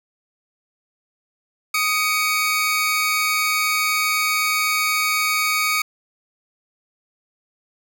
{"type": "tone pair together", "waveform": "sawtooth", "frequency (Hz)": [1244.5, 2256], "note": ["D#6", "C#7"], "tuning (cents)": [0, 30], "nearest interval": "minor seventh", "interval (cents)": 1030, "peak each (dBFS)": [-18, -17], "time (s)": [1.74, 5.82], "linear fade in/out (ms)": 5, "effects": []}